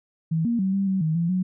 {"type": "tone with pitch steps", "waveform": "sine", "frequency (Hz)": [161.7, 234.9, 190.8, 196.2, 190.7, 157.8, 169.1, 184.4], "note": ["E3", "A#3", "G3", "G3", "G3", "D#3", "E3", "F#3"], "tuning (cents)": [-33, 13, -47, 2, -47, 25, 44, -6], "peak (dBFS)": -20, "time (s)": [0.31, 1.43], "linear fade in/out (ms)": 10, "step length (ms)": 140, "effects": []}